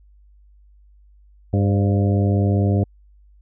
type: harmonic tone with a mistuned harmonic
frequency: 100 Hz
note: G2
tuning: 35 cents sharp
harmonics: 1 / 2 / 3 / 4 / 5 / 6 / 7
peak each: -16 / -22 / -26 / -28 / -30 / -32 / -33 dBFS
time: 1.53-2.84 s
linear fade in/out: 5 ms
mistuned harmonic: 5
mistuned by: +52 cents
effects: added 50 Hz sine -48 dBFS peak until 3.41 s